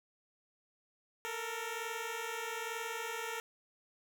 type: tone pair together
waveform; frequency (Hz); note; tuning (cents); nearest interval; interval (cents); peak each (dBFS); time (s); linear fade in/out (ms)
10% pulse; 445.1 / 466.2; A4 / A#4; +20 / 0; minor second; 80; -33 / -32; 1.25-3.4; 0
effects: none